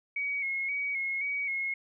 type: tone with vibrato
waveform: sine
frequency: 2212 Hz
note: C#7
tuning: 4 cents flat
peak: -29 dBFS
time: 0.16-1.74 s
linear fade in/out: 5 ms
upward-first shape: square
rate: 1.9 Hz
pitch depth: 37 cents each way
effects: none